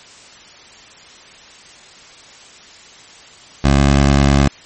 15% pulse tone with pitch glide, 69.3 to 69.82 Hz, C#2 to C#2, 0 to +13 cents, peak -3 dBFS, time 3.64-4.48 s, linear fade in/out 5 ms, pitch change +13 cents, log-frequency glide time 3.77-3.82 s, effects white hiss -41 dBFS RMS until 4.65 s + MP3 32 kbps

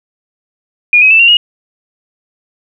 sine tone with pitch steps, 2435 / 2538 / 2646 / 2759 / 2876 Hz, D#7 / D#7 / E7 / F7 / F#7, -38 / +34 / +6 / -22 / -50 cents, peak -3 dBFS, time 0.93-1.37 s, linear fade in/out 2 ms, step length 88 ms, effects none

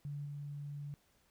sine tone with level steps, 144.3 Hz, D3, 30 cents flat, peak -39 / -41 dBFS, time 0.05-0.94 s, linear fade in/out 0 ms, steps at 0.25 s, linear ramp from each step 10 ms, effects pink hiss -72 dBFS RMS until 1.3 s

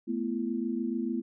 sine chord, A suspended second, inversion none, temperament equal with one note detuned, 220 / 246.9 / 336.4 Hz, A3 / B3 / E4, 0 / 0 / +35 cents, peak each -33 / -32 / -34 dBFS, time 0.07-1.22 s, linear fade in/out 20 ms, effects none

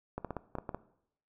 clicks, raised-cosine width 1 ms, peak -22 dBFS, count 8, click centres 0.18 / 0.247 / 0.307 / 0.367 / 0.553 / 0.585 / 0.692 / 0.746 s, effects noise-tail reverb RT60 0.7 s tail -17 dB re dry

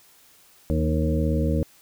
harmonic tone with a mistuned harmonic, 77.7 Hz, D#2, 2 cents flat, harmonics 1 / 2 / 3 / 4 / 6 / 7, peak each -23 / -26 / -28 / -29 / -31 / -31 dBFS, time 0.7-1.63 s, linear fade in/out 0 ms, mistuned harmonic 2, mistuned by +40 cents, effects white hiss -55 dBFS RMS until 1.81 s

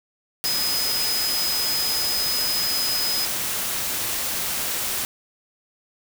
sine tone in noise, 5040 Hz, D#8, 21 cents sharp, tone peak -23 dBFS, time 0.45-3.25 s, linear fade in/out 0 ms, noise white, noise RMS -26 dBFS, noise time 0.44-5.05 s, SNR 0 dB, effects none

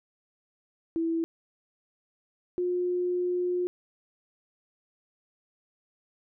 sine tone pair in turn, 329.6 / 357.6 Hz, E4 / F4, 0 / +41 cents, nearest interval minor second, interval 141 cents, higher second, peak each -25 / -25 dBFS, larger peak neither, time 0.96-1.24 / 2.58-3.67 s, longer second, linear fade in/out 0 ms, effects none

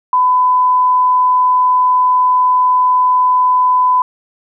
sine tone, 1004 Hz, B5, 28 cents sharp, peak -8 dBFS, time 0.13-4.02 s, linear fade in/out 2 ms, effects none

